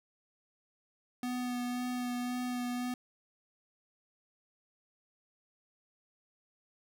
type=tone with vibrato; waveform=square; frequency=246.9 Hz; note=B3; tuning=in tune; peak=-34 dBFS; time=1.23-2.94 s; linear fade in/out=2 ms; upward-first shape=sine; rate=1.9 Hz; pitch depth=14 cents each way; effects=none